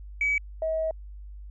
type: tone pair in turn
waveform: sine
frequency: 2279 / 639.5 Hz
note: C#7 / D#5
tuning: +47 / +47 cents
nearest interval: octave + minor seventh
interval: 2200 cents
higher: first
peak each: -21 / -24 dBFS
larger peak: first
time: 0.21-0.38 / 0.62-0.91 s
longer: second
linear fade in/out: 2 ms
effects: tanh soft clip ceiling -17 dBFS + added 50 Hz sine -39 dBFS peak until 1.5 s